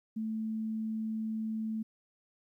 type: tone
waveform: sine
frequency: 220 Hz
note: A3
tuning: in tune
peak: -32 dBFS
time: 0.16-1.83 s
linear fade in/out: 10 ms
effects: 12-bit